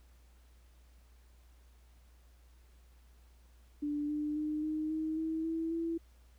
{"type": "tone with pitch steps", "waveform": "sine", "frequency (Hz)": [293.7, 298.8, 304.1, 309.4, 314.8, 320.3, 325.9, 331.6], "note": ["D4", "D4", "D#4", "D#4", "D#4", "E4", "E4", "E4"], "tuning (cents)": [0, 30, -40, -10, 20, -50, -20, 10], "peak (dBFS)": -32, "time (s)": [3.82, 5.98], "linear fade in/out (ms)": 10, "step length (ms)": 270, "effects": ["added 60 Hz sine -58 dBFS peak until 6.38 s", "pink hiss -70 dBFS RMS until 6.38 s"]}